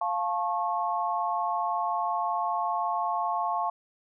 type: chord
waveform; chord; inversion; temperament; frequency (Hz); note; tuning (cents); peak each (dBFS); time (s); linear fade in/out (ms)
sine; F augmented; none; just; 698.5 / 873.1 / 1091.3; F5 / A5 / C#6; 0 / -14 / -27; -30; 0.01-3.7; 5
effects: none